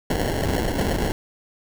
pink noise with sample-and-hold, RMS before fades -23 dBFS, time 0.1-1.12 s, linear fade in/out 2 ms, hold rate 1225 Hz, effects none

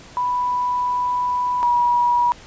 sine tone pair in turn, 987.8 / 966.4 Hz, B5 / B5, 0 / -38 cents, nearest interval unison, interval 38 cents, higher first, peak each -18 / -14 dBFS, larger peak second, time 0.17-1.63 / 1.63-2.32 s, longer first, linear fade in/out 0 ms, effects pink hiss -43 dBFS RMS until 2.46 s + resampled to 16000 Hz

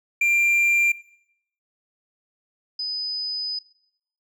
triangle / sine tone pair in turn, 2378 / 5000 Hz, D7 / D#8, +21 / +8 cents, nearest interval octave + minor second, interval 1287 cents, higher second, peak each -15 / -25 dBFS, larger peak first, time 0.21-0.92 / 2.79-3.59 s, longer second, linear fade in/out 5 ms, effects noise-tail reverb RT60 0.7 s tail -18 dB re dry

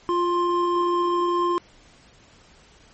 triangle tone pair together, 349.2 / 1052.5 Hz, F4 / C6, 0 / +10 cents, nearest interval octave + perfect fifth, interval 1910 cents, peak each -20 dBFS, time 0.09-1.58 s, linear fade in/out 0 ms, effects pink hiss -53 dBFS RMS until 2.93 s + MP3 32 kbps

